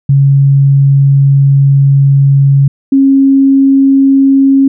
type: tone pair in turn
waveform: sine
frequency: 138.59 / 271.9 Hz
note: C#3 / C#4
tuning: 0 / -33 cents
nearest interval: octave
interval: 1167 cents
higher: second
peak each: -3 dBFS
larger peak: neither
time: 0.09-2.68 / 2.92-4.68 s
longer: first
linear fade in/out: 5 ms
effects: none